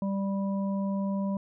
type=harmonic tone; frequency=196.4 Hz; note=G3; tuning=4 cents sharp; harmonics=1 / 3 / 5; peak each=-27 / -37 / -41 dBFS; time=0.02-1.37 s; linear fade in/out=2 ms; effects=none

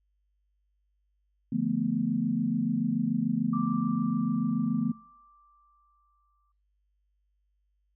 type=chord; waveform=sine; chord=B half-diminished seventh; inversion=first; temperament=equal with one note detuned; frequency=146.83 / 173.21 / 220 / 246.9 Hz; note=D3 / F3 / A3 / B3; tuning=0 / -14 / 0 / 0 cents; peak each=-35 / -33 / -29 / -29 dBFS; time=1.52-4.92 s; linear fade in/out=5 ms
type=tone with exponential decay; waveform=sine; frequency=1174.7 Hz; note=D6; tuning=in tune; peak=-33 dBFS; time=3.53-6.52 s; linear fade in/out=5 ms; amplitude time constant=650 ms
effects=noise-tail reverb RT60 0.6 s tail -26 dB re dry + added 50 Hz sine -70 dBFS peak until 7.95 s

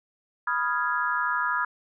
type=chord; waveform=sine; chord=F half-diminished seventh; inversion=second; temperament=equal; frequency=987.8 / 1244.5 / 1396.9 / 1661.2 Hz; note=Cb6 / Eb6 / F6 / Ab6; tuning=0 / 0 / 0 / 0 cents; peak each=-29 dBFS; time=0.47-1.65 s; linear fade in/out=5 ms; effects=none

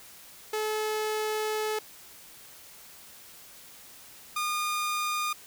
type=tone pair in turn; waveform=sawtooth; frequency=430.5 / 1217.6 Hz; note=A4 / D#6; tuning=-38 / -38 cents; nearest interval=octave + tritone; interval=1800 cents; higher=second; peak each=-24 dBFS; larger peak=neither; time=0.53-1.79 / 4.36-5.33 s; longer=first; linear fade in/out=5 ms; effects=white hiss -50 dBFS RMS until 5.46 s

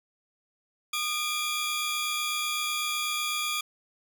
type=tone cluster; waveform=sawtooth; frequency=1224 / 2380 / 3363 Hz; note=D#6 / D7 / G#7; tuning=-29 / +22 / +21 cents; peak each=-29 dBFS; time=0.93-3.61 s; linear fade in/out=5 ms; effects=none

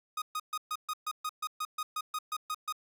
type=tone bursts; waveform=45% pulse; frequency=1244.5 Hz; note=D#6; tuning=in tune; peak=-32 dBFS; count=15; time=0.17-2.725 s; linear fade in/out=5 ms; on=49 ms; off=130 ms; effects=12-bit

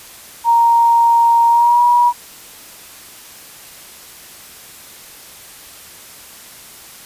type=tone with pitch glide; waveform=sine; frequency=932.3 to 963.5 Hz; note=A#5 to B5; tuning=0 to -43 cents; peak=-8 dBFS; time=0.44-2.13 s; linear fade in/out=50 ms; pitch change=+57 cents; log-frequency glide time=1.48-1.82 s; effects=white hiss -38 dBFS RMS until 7.05 s + resampled to 32000 Hz

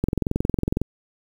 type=click train; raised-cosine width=3 ms; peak=-8 dBFS; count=18; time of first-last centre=0.04-0.816 s; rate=21.9 Hz; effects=7-bit

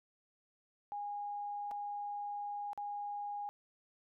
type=tone with dropouts; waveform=sine; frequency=820 Hz; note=G#5; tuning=22 cents flat; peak=-38 dBFS; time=0.92-3.49 s; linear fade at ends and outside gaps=0 ms; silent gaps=1.711-1.715 / 2.732-2.776 s; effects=none

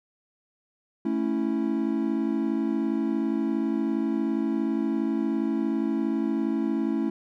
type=chord; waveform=triangle; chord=A major; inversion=none; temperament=equal; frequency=220 / 277.2 / 329.6 Hz; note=A3 / C#4 / E4; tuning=0 / 0 / 0 cents; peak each=-26 dBFS; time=1.05-7.1 s; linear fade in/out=5 ms; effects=none

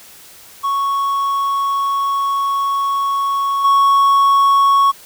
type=tone with level steps; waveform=triangle; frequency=1108.7 Hz; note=C#6; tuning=in tune; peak=-13 / -7 dBFS; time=0.63-4.92 s; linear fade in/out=20 ms; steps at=3.64 s; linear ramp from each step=10 ms; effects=white hiss -41 dBFS RMS until 5.05 s

